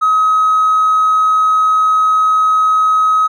sine tone with hard clipping, 1271 Hz, D#6, 36 cents sharp, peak -9 dBFS, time 0.01-3.28 s, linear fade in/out 20 ms, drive 1 dB, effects none

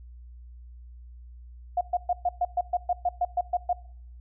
sine tone bursts, 712 Hz, F5, 33 cents sharp, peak -21 dBFS, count 13, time 1.77-3.73 s, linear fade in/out 5 ms, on 40 ms, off 120 ms, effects noise-tail reverb RT60 0.7 s tail -23 dB re dry + added 60 Hz sine -43 dBFS peak until 4.2 s

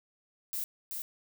violet noise with echo, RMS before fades -35 dBFS, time 0.53-0.64 s, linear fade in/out 0 ms, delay 380 ms, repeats 1, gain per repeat -3 dB, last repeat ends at 1.02 s, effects none

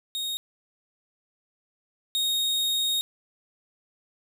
40% pulse tone pair in turn, 3729 / 3729 Hz, A#7 / A#7, 0 / 0 cents, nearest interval unison, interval 0 cents, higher neither, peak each -27 / -22 dBFS, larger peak second, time 0.15-0.37 / 2.15-3.01 s, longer second, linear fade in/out 0 ms, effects none

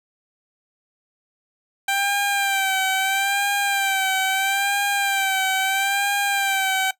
15% pulse tone with vibrato, 784 Hz, G5, in tune, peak -13 dBFS, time 1.88-6.91 s, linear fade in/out 5 ms, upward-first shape sine, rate 0.76 Hz, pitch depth 48 cents each way, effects noise-tail reverb RT60 0.1 s tail -17 dB re dry

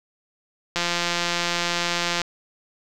click train, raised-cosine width 0.2 ms, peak -6 dBFS, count 253, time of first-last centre 0.76-2.217 s, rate 173 Hz, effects none

